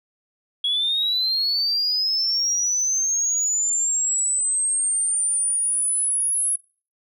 sine linear sweep, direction up, 3322 to 10790 Hz, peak -18 dBFS, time 0.64-6.56 s, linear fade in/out 5 ms, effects noise-tail reverb RT60 0.4 s tail -25 dB re dry + tanh soft clip ceiling -15 dBFS

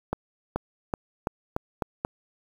accelerating click train, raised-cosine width 1 ms, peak -12 dBFS, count 7, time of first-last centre 0.13-2.049 s, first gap 430 ms, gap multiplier 0.88, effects 7-bit

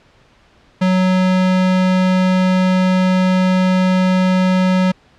square tone, 185.2 Hz, F#3, 2 cents sharp, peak -12 dBFS, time 0.81-4.92 s, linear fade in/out 10 ms, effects pink hiss -51 dBFS RMS until 5.18 s + low-pass 4000 Hz 12 dB/octave

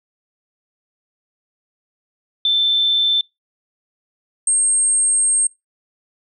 sine tone pair in turn, 3542 / 8498 Hz, A7 / C9, +11 / +26 cents, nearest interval octave + minor third, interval 1515 cents, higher second, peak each -13 dBFS, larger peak neither, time 2.45-3.21 / 4.47-5.47 s, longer second, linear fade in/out 2 ms, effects noise-tail reverb RT60 0.2 s tail -24 dB re dry

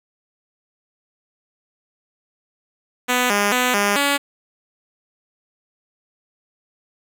5% pulse tone with pitch steps, 248.8 / 203.8 / 250.1 / 203.1 / 283.2 Hz, B3 / G#3 / B3 / G#3 / C#4, +13 / -32 / +22 / -38 / +37 cents, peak -5 dBFS, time 3.08-4.18 s, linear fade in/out 20 ms, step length 220 ms, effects none

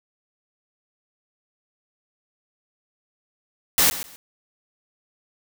white noise with echo, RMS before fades -17 dBFS, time 3.78-3.9 s, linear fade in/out 0 ms, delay 130 ms, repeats 2, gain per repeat -14 dB, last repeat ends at 4.16 s, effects none

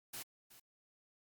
white noise with echo, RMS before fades -45 dBFS, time 0.13-0.23 s, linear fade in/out 10 ms, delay 370 ms, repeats 1, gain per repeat -15 dB, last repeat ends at 0.6 s, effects Opus 48 kbps

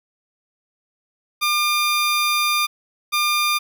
15% pulse tone pair in turn, 1200 / 1200 Hz, D6 / D6, +37 / +37 cents, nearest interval unison, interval 0 cents, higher neither, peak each -11 dBFS, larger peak neither, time 1.41-2.67 / 3.12-3.59 s, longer first, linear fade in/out 20 ms, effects none

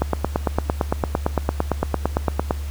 click train, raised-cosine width 1 ms, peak -4 dBFS, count 23, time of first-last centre 0.02-2.509 s, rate 8.84 Hz, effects added 72 Hz sine -25 dBFS peak until 2.7 s + pink hiss -42 dBFS RMS until 2.7 s

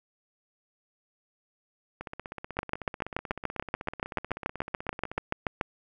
two click trains, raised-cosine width 0.5 ms, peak -12 / -22 dBFS, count 22 / 52, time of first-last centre 2.59-5.612 / 2.01-5.178 s, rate 6.95 / 16.1 Hz, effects none

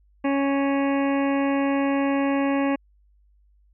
harmonic tone, 277.2 Hz, C#4, in tune, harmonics 1 / 2 / 3 / 4 / 6 / 7 / 8 / 9 / 10, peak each -21 / -27 / -31 / -33 / -37 / -38 / -39 / -40 / -41 dBFS, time 0.24-2.76 s, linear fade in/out 10 ms, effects added 50 Hz sine -56 dBFS peak until 3.73 s

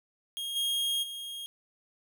45% pulse tone with level steps, 3254 Hz, G#7, 36 cents flat, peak -33 / -27 / -37 dBFS, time 0.37-1.46 s, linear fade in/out 0 ms, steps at 0.55 / 1.02 s, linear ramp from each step 20 ms, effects none

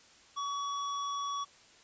square tone, 1131 Hz, C#6, 34 cents sharp, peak -34 dBFS, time 0.36-1.45 s, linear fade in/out 20 ms, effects white hiss -59 dBFS RMS until 1.83 s + resampled to 16000 Hz

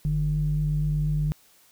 sine tone pair together, 47.41 / 150.7 Hz, F#1 / D3, +43 / +45 cents, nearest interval octave + minor sixth, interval 2002 cents, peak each -27 / -22 dBFS, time 0.05-1.32 s, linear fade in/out 0 ms, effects tanh soft clip ceiling -15 dBFS + white hiss -58 dBFS RMS until 1.71 s

